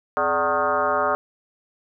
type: tone with frequency modulation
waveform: sine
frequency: 918 Hz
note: A#5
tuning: 27 cents flat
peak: -18 dBFS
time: 0.17-1.15 s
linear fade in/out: 0 ms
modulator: 165 Hz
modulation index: 2.9
effects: none